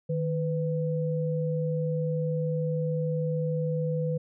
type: tone pair together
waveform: sine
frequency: 155.56 / 499.9 Hz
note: D#3 / B4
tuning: 0 / +21 cents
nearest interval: octave + minor sixth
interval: 2021 cents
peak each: -27 / -30 dBFS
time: 0.09-4.18 s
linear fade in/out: 10 ms
effects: none